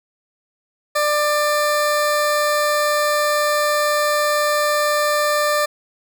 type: tone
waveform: 20% pulse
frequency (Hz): 594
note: D5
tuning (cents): +20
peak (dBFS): -11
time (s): 0.95-5.66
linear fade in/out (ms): 10
effects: none